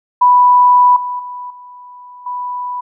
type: tone with level steps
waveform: sine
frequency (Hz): 987.8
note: B5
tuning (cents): 0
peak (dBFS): -5 / -18 / -24 / -33 / -19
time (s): 0.21-2.81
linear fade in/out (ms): 10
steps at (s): 0.96 / 1.19 / 1.5 / 2.26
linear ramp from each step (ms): 5
effects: none